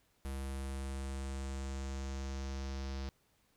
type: tone with low-pass filter sweep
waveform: square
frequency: 67.5 Hz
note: C#2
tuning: 45 cents flat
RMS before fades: -40 dBFS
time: 0.25-3.09 s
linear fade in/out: 0 ms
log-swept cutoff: 11000 to 5100 Hz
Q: 2.7
effects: pink hiss -73 dBFS RMS until 3.56 s